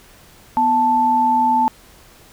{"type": "tone pair together", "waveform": "sine", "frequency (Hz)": [246.9, 879.9], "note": ["B3", "A5"], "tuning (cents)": [0, 0], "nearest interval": "octave + minor seventh", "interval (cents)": 2200, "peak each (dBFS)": [-22, -13], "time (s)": [0.57, 1.68], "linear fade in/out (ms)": 0, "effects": ["pink hiss -47 dBFS RMS until 2.32 s"]}